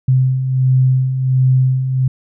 sine beating tone pair, 128.7 / 130.1 Hz, C3 / C3, -28 / -9 cents, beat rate 1.4 Hz, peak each -19 / -11 dBFS, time 0.08-2.08 s, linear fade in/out 5 ms, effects none

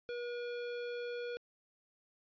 square tone, 481.6 Hz, B4, 44 cents flat, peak -39 dBFS, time 0.09-1.37 s, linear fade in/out 0 ms, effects resampled to 11025 Hz

